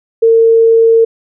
sine tone, 454.6 Hz, A#4, 43 cents flat, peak -4 dBFS, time 0.22-1.05 s, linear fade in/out 10 ms, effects none

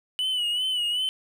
triangle tone with vibrato, 2960 Hz, F#7, in tune, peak -22 dBFS, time 0.19-1.09 s, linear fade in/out 0 ms, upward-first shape sine, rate 2.6 Hz, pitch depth 63 cents each way, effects none

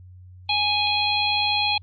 harmonic tone, 830.6 Hz, G#5, in tune, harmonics 1 / 3 / 4 / 5, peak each -25 / -25 / -25 / -25 dBFS, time 0.49-1.78 s, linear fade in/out 5 ms, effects added 91 Hz sine -42 dBFS peak until 1.82 s + Opus 48 kbps

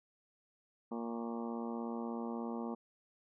harmonic tone with a mistuned harmonic, 116.54 Hz, A#2, in tune, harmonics 2 / 3 / 4 / 5 / 6 / 7 / 8 / 9 / 10, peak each -39 / -46 / -46 / -51 / -52 / -50 / -51 / -53 / -55 dBFS, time 0.91-2.75 s, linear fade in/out 10 ms, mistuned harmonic 9, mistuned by +57 cents, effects none

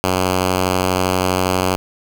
5% pulse tone, 92.4 Hz, F#2, 2 cents flat, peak -4 dBFS, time 0.04-1.76 s, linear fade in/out 0 ms, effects none

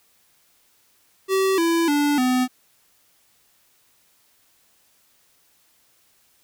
square tone with pitch steps, 383.7 / 334 / 290.8 / 253.1 Hz, G4 / E4 / D4 / B3, -37 / +23 / -17 / +43 cents, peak -18 dBFS, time 1.28-2.48 s, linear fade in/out 50 ms, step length 300 ms, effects white hiss -61 dBFS RMS until 6.43 s

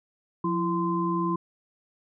sine tone cluster, 176.7 / 335 / 1035 Hz, F3 / E4 / C6, +21 / +28 / -19 cents, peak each -28 dBFS, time 0.44-1.36 s, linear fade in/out 5 ms, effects none

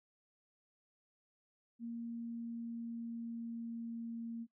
sine tone with pitch glide, 233.1 to 230.8 Hz, A#3 to A#3, 0 to -17 cents, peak -40 dBFS, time 1.79-4.47 s, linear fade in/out 50 ms, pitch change -17 cents, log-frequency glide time 2.03-4.23 s, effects noise-tail reverb RT60 0.1 s tail -24 dB re dry

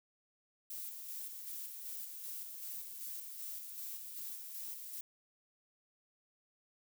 violet noise with tremolo, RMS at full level -44 dBFS, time 0.7-5.01 s, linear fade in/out 5 ms, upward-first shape square, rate 2.6 Hz, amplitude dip 35%, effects none

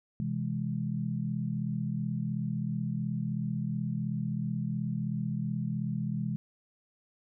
sine chord, C augmented, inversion none, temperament equal with one note detuned, 128.86 / 164.81 / 207.7 Hz, C3 / E3 / G#3, -26 / 0 / 0 cents, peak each -34 dBFS, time 0.2-6.36 s, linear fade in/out 0 ms, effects none

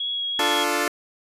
sine tone with vibrato, 3322 Hz, G#7, in tune, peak -24 dBFS, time 0-0.64 s, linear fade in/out 5 ms, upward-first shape triangle, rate 2.8 Hz, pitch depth 14 cents each way
10% pulse chord, D minor, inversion none, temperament equal, 293.7 / 349.2 / 440 Hz, D4 / F4 / A4, 0 / 0 / 0 cents, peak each -17 dBFS, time 0.39-0.88 s, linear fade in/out 2 ms
effects resampled to 32000 Hz

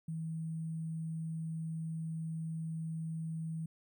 sine tone with sample-and-hold, 161.6 Hz, E3, 34 cents flat, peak -36 dBFS, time 0.08-3.66 s, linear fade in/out 5 ms, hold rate 8820 Hz, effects none

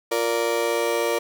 35% pulse chord, Bb major, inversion second, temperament just, 349.6 / 466.2 / 582.7 Hz, F4 / Bb4 / D5, +2 / 0 / -14 cents, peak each -26 / -22 / -24 dBFS, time 0.11-1.19 s, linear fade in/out 10 ms, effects none

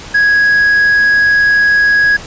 triangle tone, 1661.2 Hz, G#6, in tune, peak -5 dBFS, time 0.14-2.17 s, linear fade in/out 10 ms, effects pink hiss -30 dBFS RMS until 2.26 s + resampled to 16000 Hz

